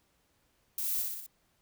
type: noise with echo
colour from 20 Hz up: violet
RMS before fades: -34 dBFS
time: 0.78-1.02 s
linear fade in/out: 2 ms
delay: 61 ms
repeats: 4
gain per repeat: -3 dB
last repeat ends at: 1.264 s
effects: pink hiss -72 dBFS RMS until 1.61 s